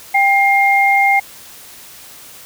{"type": "tone pair together", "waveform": "sine", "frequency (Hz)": [792, 2122], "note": ["G5", "C7"], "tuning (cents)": [18, 24], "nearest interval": "octave + perfect fourth", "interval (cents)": 1706, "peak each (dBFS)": -12, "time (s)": [0.14, 1.2], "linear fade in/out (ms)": 10, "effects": ["white hiss -38 dBFS RMS until 2.45 s"]}